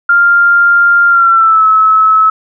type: tone with pitch glide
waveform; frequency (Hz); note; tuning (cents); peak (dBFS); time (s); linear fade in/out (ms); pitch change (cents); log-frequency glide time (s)
sine; 1396.9 to 1295.8; F6 to E6; 0 to -30; -4; 0.09-2.3; 5; -130; 1.08-1.65
effects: none